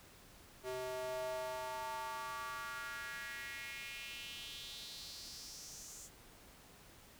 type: tone with high-pass filter sweep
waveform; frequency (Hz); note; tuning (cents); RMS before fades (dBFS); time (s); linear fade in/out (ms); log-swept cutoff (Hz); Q
square; 127.8; C3; -40; -45; 0.63-6.1; 50; 460 to 7200; 3.7
effects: pink hiss -60 dBFS RMS until 7.19 s